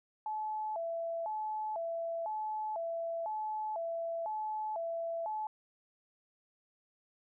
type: tone with vibrato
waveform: sine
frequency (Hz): 758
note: F#5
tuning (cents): +42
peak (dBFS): -34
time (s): 0.26-5.47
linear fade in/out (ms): 2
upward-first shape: square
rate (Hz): 1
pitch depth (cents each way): 220
effects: none